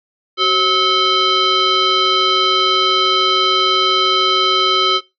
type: tone with frequency modulation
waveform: sine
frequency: 2202 Hz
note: C#7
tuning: 12 cents flat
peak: -11 dBFS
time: 0.37-5.01 s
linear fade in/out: 50 ms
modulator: 913 Hz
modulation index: 2
effects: noise-tail reverb RT60 0.2 s tail -19 dB re dry